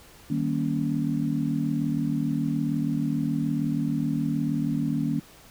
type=chord; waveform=sine; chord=Eb dominant seventh; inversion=none; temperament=just; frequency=155.56 / 194.45 / 233.3 / 280 Hz; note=Eb3 / G3 / Bb3 / Db4; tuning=0 / -14 / +2 / +18 cents; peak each=-28 / -34 / -28 / -28 dBFS; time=0.3-5.2 s; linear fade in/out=5 ms; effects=pink hiss -51 dBFS RMS until 5.5 s